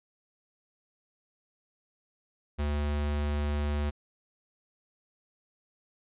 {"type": "tone", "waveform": "square", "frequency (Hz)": 73.42, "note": "D2", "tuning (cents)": 0, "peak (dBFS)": -28, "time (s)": [2.58, 3.91], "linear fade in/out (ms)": 20, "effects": ["resampled to 8000 Hz"]}